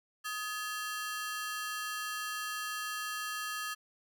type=ring-modulated tone; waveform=sawtooth; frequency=1480 Hz; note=F#6; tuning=in tune; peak=-29 dBFS; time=0.24-3.75 s; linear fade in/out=20 ms; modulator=227 Hz; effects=none